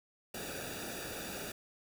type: noise with comb filter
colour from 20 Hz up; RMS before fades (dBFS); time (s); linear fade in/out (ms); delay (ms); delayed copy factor
pink; -42; 0.34-1.52; 5; 0.95; -0.8
effects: none